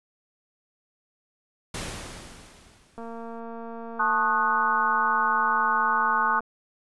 pink noise with exponential decay, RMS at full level -31 dBFS, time 1.74-3.4 s, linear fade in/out 5 ms, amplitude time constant 360 ms
click train, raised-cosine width 1 ms, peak -26 dBFS, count 789, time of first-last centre 2.98-6.406 s, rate 230 Hz
sine chord, D# half-diminished seventh, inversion second, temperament equal with one note detuned, 880 / 1085.9 / 1244.5 / 1480 Hz, A5 / C#6 / D#6 / F#6, 0 / -36 / 0 / 0 cents, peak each -26 dBFS, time 3.99-6.4 s, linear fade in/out 10 ms
effects resampled to 24000 Hz

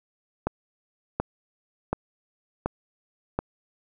click train, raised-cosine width 1 ms, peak -10 dBFS, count 5, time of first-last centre 0.47-3.39 s, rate 1.37 Hz, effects none

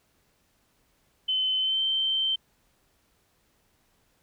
sine tone with pitch glide, 3053 to 3114 Hz, G7 to G7, -46 to -12 cents, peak -23 dBFS, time 1.28-2.36 s, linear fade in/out 10 ms, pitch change +34 cents, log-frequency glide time 1.59-1.82 s, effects pink hiss -68 dBFS RMS until 4.22 s

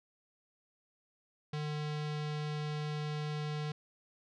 square tone with low-pass filter, 150.4 Hz, D3, 42 cents sharp, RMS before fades -37 dBFS, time 1.53-3.72 s, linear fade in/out 5 ms, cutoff 4300 Hz, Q 1.6, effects none

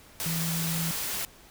sine tone in noise, 165.1 Hz, E3, 3 cents sharp, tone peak -29 dBFS, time 0.26-0.91 s, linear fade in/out 0 ms, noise white, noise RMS -32 dBFS, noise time 0.2-1.25 s, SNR 0 dB, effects pink hiss -53 dBFS RMS until 1.5 s

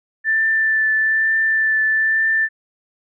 sine tone with vibrato, 1767 Hz, A6, 7 cents sharp, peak -14 dBFS, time 0.24-2.49 s, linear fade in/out 50 ms, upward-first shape triangle, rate 1.1 Hz, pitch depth 15 cents each way, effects none

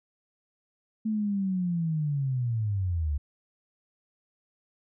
sine linear sweep, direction down, 221 to 69.3 Hz, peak -25 dBFS, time 1.05-3.18 s, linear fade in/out 10 ms, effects none

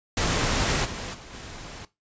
pink noise with level steps, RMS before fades -24 / -34 / -44 / -40 dBFS, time 0.17-1.85 s, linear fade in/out 2 ms, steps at 0.84 / 1.13 / 1.32 s, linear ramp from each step 20 ms, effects noise-tail reverb RT60 0.2 s tail -17 dB re dry + resampled to 16000 Hz

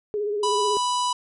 sine tone with vibrato, 414.9 Hz, G#4, 2 cents flat, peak -23 dBFS, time 0.14-0.77 s, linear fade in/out 0 ms, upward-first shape sine, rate 16 Hz, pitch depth 45 cents each way
harmonic tone, 988 Hz, B5, in tune, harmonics 1 / 3 / 4 / 5 / 6 / 7 / 8 / 9 / 10, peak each -22 / -32 / -34 / -36 / -38 / -39 / -40 / -41 / -42 dBFS, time 0.43-1.13 s, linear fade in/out 5 ms
effects none

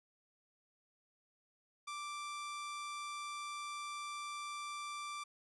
sawtooth tone, 1174.7 Hz, D6, in tune, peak -38 dBFS, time 1.87-5.24 s, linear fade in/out 10 ms, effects resampled to 24000 Hz + 13-bit

